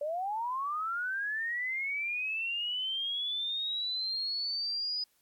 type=linear sweep; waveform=sine; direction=up; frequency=567 to 4988 Hz; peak=-31 dBFS; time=0.01-5.04 s; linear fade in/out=5 ms; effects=white hiss -71 dBFS RMS until 5.21 s + AAC 64 kbps